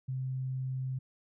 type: tone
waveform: sine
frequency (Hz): 130.5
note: C3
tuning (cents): -4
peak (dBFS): -32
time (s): 0.08-0.99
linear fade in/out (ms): 10
effects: none